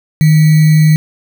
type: tone with sample-and-hold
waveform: sine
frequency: 155.56 Hz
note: D#3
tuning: in tune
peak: -4 dBFS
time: 0.21-0.96 s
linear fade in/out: 0 ms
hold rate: 2100 Hz
effects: none